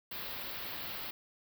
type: band-stop noise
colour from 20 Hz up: white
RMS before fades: -41 dBFS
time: 0.11-1.11 s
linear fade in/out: 5 ms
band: 4700 to 14000 Hz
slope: 48 dB/octave
effects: none